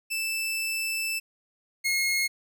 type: tone pair in turn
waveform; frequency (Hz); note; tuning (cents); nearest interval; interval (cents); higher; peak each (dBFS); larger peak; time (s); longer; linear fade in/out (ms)
sawtooth; 2643 / 2159; E7 / C#7; +4 / -46; major third; 350; first; -24 / -20; second; 0.1-1.2 / 1.84-2.28; first; 20
effects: none